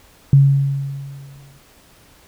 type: tone with exponential decay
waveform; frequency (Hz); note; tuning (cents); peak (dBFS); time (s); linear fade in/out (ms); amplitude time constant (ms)
sine; 138.59; C#3; 0; -5; 0.33-1.58; 2; 270
effects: pink hiss -50 dBFS RMS until 2.27 s